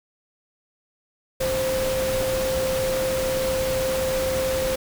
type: tone in noise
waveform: sine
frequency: 523.3 Hz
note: C5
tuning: in tune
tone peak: -22 dBFS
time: 1.4-4.76 s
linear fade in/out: 10 ms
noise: pink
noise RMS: -29 dBFS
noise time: 1.4-4.76 s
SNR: +4 dB
effects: none